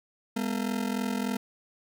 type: ring-modulated tone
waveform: 40% pulse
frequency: 226.9 Hz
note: A#3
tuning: 47 cents flat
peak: -24 dBFS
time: 0.36-1.37 s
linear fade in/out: 5 ms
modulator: 21.7 Hz
effects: none